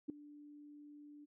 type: tone with ADSR envelope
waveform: sine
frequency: 293.7 Hz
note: D4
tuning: in tune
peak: -34 dBFS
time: 0.08-1.26 s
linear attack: 18 ms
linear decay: 3 ms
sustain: -19 dB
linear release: 23 ms
effects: none